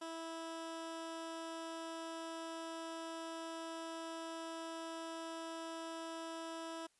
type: tone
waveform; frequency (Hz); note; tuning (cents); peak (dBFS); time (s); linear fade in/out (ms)
15% pulse; 327.8; E4; -10; -37; 0.01-6.87; 10
effects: white hiss -75 dBFS RMS until 6.99 s + resampled to 24000 Hz